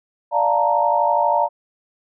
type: chord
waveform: sine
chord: Bb major seventh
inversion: first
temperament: equal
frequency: 587.3 / 698.5 / 880 / 932.3 Hz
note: D5 / F5 / A5 / Bb5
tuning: 0 / 0 / 0 / 0 cents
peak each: -21 / -21 / -22 / -18 dBFS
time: 0.31-1.49 s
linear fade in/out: 50 ms
effects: none